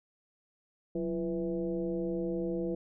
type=tone with frequency modulation; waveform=sine; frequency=340 Hz; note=F4; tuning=46 cents flat; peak=-30 dBFS; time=0.95-2.75 s; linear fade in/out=5 ms; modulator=157 Hz; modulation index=1.2; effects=none